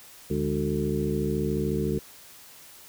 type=harmonic tone with a mistuned harmonic; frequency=74 Hz; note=D2; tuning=14 cents sharp; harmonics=1 / 2 / 3 / 4 / 5 / 6; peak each=-34 / -30 / -30 / -34 / -30 / -32 dBFS; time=0.3-1.99 s; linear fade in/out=5 ms; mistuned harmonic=3; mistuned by=-120 cents; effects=white hiss -49 dBFS RMS until 2.88 s